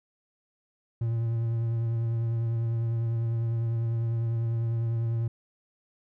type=tone with vibrato; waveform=triangle; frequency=115.2 Hz; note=A#2; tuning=20 cents flat; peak=-23 dBFS; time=1.01-5.28 s; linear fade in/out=5 ms; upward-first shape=sine; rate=10 Hz; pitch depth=21 cents each way; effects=none